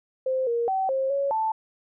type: tone with pitch steps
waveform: sine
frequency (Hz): 521 / 469.7 / 765 / 533 / 557 / 881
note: C5 / A#4 / G5 / C5 / C#5 / A5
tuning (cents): -7 / +13 / -42 / +32 / +8 / +2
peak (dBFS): -22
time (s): 0.26-1.52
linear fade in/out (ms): 5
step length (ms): 210
effects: none